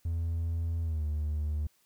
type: tone with pitch glide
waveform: triangle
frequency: 83.3 to 75.51 Hz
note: E2 to D2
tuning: +19 to +49 cents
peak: -26 dBFS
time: 0.05-1.67 s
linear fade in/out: 5 ms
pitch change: -170 cents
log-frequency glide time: 0.82-1.05 s
effects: tanh soft clip ceiling -23 dBFS + white hiss -69 dBFS RMS until 1.85 s